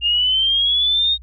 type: linear sweep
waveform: sine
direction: up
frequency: 2800 to 3729 Hz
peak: -14 dBFS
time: 0.01-1.18 s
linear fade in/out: 50 ms
effects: added 60 Hz sine -37 dBFS peak until 1.22 s